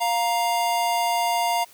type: tone pair together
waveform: square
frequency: 700.5 / 935 Hz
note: F5 / A#5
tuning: +5 / +5 cents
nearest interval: perfect fourth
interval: 500 cents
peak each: -24 dBFS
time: 0-1.65 s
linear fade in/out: 20 ms
effects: white hiss -51 dBFS RMS until 1.73 s